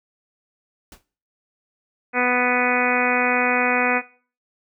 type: noise with exponential decay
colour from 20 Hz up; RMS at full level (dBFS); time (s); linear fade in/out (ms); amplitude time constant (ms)
pink; -38; 0.92-1.04; 2; 25
type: harmonic tone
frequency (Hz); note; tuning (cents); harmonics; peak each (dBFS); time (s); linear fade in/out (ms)
247.7; B3; +5; 1 / 2 / 3 / 4 / 5 / 6 / 7 / 8 / 9 / 10; -26 / -24 / -25 / -29 / -28 / -25 / -29 / -26 / -27 / -26; 2.13-4.02; 50
effects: noise-tail reverb RT60 0.4 s tail -18 dB re dry

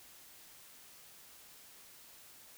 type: silence
effects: white hiss -57 dBFS RMS until 2.57 s

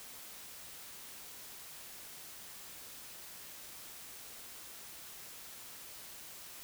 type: silence
effects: white hiss -50 dBFS RMS until 6.63 s

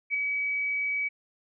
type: tone with ADSR envelope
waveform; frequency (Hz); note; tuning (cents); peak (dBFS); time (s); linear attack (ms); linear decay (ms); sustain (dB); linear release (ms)
sine; 2277; C#7; +46; -22; 0.1-1.09; 43; 3; -4; 17
effects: none

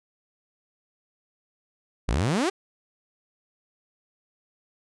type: exponential sweep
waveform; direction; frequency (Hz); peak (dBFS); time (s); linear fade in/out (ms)
sawtooth; up; 46.97 to 414.7; -18; 2.08-2.5; 10
effects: resampled to 22050 Hz

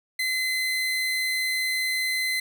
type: tone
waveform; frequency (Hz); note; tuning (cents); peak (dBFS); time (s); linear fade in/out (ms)
30% pulse; 2045; C7; -40; -21; 0.19-2.4; 5
effects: none

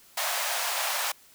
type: high-pass noise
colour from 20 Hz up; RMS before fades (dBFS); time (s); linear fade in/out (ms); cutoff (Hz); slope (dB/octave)
pink; -29; 0.17-1.12; 5; 600; 48
effects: white hiss -56 dBFS RMS until 1.34 s

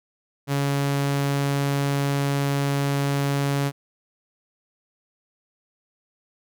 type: tone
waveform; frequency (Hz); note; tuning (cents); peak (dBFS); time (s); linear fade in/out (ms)
sawtooth; 140.5; C#3; +24; -17; 0.47-3.72; 50
effects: none

